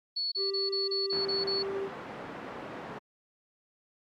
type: tone bursts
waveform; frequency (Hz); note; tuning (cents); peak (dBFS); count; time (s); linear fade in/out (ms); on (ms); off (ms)
sine; 4409; C#8; -10; -29; 8; 0.16-1.629; 10; 160; 27
type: tone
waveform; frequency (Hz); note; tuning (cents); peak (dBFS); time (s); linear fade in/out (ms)
triangle; 392; G4; 0; -30; 0.36-1.9; 50
type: band-pass noise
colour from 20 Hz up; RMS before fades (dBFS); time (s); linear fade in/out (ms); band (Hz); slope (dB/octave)
pink; -42; 1.12-2.99; 10; 210 to 1600; 12
effects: Opus 48 kbps